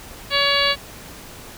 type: harmonic tone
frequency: 564 Hz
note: C#5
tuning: 30 cents sharp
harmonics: 1 / 2 / 3 / 4 / 5 / 6 / 7 / 8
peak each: -24 / -24 / -24 / -24 / -24 / -24 / -24 / -24 dBFS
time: 0.3-0.76 s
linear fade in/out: 50 ms
effects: pink hiss -39 dBFS RMS until 1.57 s